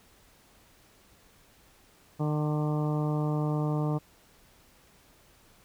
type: harmonic tone with a mistuned harmonic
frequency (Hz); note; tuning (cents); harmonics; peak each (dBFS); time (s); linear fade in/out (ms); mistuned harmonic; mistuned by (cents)
150.9; D3; +47; 1 / 2 / 3 / 4 / 5 / 6 / 7 / 8; -27 / -33 / -37 / -39 / -41 / -43 / -44 / -45; 2.19-3.99; 20; 8; -33
effects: pink hiss -60 dBFS RMS until 5.64 s